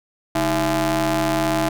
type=ring-modulated tone; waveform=sawtooth; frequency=176.8 Hz; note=F3; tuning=22 cents sharp; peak=-11 dBFS; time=0.35-1.69 s; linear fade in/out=5 ms; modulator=493 Hz; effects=none